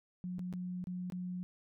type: tone with dropouts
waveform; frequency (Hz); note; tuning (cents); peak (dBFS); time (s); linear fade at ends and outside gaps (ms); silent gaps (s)
sine; 180.6; F#3; -42; -37; 0.24-1.43; 0; 0.384-0.393 / 0.527-0.537 / 0.841-0.871 / 1.1-1.122
effects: none